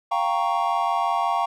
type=chord; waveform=triangle; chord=G half-diminished seventh; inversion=third; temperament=equal; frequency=698.5 / 784 / 932.3 / 1108.7 Hz; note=F5 / G5 / Bb5 / Db6; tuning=0 / 0 / 0 / 0 cents; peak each=-24 dBFS; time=0.11-1.46 s; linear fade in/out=10 ms; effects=none